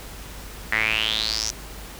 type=tone with band-pass filter sweep; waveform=sawtooth; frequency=109.5 Hz; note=A2; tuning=8 cents flat; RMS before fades=-24 dBFS; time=0.72-1.51 s; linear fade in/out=5 ms; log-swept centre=1900 to 6100 Hz; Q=7; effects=added 50 Hz sine -39 dBFS peak until 1.99 s + pink hiss -40 dBFS RMS until 1.99 s